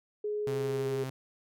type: tone with pitch glide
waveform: sine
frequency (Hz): 419.2 to 406.6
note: G#4 to G#4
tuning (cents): +16 to -37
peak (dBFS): -30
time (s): 0.24-1.04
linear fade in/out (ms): 5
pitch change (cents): -53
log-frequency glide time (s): 0.52-0.9
type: tone with vibrato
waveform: sawtooth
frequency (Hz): 130.81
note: C3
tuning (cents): 0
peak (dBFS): -31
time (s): 0.47-1.1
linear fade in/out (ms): 2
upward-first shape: sine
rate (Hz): 12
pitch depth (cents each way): 14
effects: none